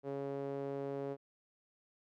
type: tone with band-pass filter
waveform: sawtooth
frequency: 138.9 Hz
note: C#3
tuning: 4 cents sharp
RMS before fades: -40 dBFS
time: 0.03-1.17 s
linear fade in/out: 50 ms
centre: 460 Hz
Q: 2.5
effects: none